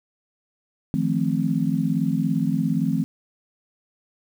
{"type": "chord", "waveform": "sine", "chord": "F dominant seventh", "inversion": "third", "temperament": "just", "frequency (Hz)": [157.15, 174.61, 218.3, 261.9], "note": ["Eb3", "F3", "A3", "C4"], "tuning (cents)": [18, 0, -13, 2], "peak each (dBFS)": -25, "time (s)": [0.94, 3.04], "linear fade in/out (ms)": 0, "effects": ["8-bit"]}